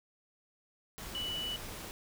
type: tone in noise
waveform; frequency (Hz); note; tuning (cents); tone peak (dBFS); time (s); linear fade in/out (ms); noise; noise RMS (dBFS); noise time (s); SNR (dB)
sine; 2960; F#7; 0; -35; 1.15-1.56; 0; pink; -44; 0.98-1.91; +6
effects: none